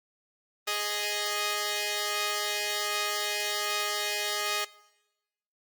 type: tone pair together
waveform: 5% pulse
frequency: 415.3 / 622.3 Hz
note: G#4 / D#5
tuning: 0 / 0 cents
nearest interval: perfect fifth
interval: 700 cents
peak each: -20 dBFS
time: 0.67-4.65 s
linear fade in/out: 10 ms
effects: noise-tail reverb RT60 1.0 s tail -21 dB re dry + Opus 32 kbps